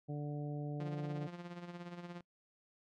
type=harmonic tone; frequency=146.83 Hz; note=D3; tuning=in tune; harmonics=1 / 2 / 3 / 4 / 5; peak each=-39 / -45 / -49 / -51 / -53 dBFS; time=0.08-1.28 s; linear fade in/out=20 ms
type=tone with tremolo; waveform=sawtooth; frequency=174.61 Hz; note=F3; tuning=in tune; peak=-39 dBFS; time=0.8-2.21 s; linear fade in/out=2 ms; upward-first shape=sine; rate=17 Hz; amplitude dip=60%
effects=noise-tail reverb RT60 0.1 s tail -25 dB re dry + low-pass 4000 Hz 12 dB/octave